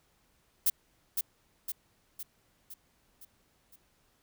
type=noise with echo; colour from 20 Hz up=violet; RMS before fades=-25 dBFS; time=0.66-0.7 s; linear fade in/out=5 ms; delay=510 ms; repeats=6; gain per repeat=-5 dB; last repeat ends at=3.76 s; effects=pink hiss -70 dBFS RMS until 4.22 s